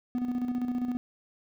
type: tone with tremolo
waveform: triangle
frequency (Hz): 246.9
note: B3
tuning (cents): 0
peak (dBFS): -24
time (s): 0.15-0.97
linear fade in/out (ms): 0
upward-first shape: square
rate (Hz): 15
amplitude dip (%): 50
effects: none